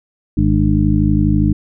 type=harmonic tone with a mistuned harmonic; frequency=52.3 Hz; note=G#1; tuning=13 cents sharp; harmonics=1 / 2 / 3 / 4 / 6; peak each=-17 / -17 / -17 / -17 / -17 dBFS; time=0.37-1.53 s; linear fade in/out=5 ms; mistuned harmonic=6; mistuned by=-83 cents; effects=none